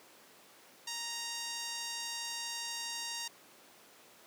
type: tone with band-pass filter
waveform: sawtooth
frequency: 932.3 Hz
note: A#5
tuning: in tune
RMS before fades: -40 dBFS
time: 0.87-3.28 s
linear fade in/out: 5 ms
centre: 5700 Hz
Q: 1.3
effects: pink hiss -58 dBFS RMS until 4.26 s + high-pass 300 Hz 12 dB/octave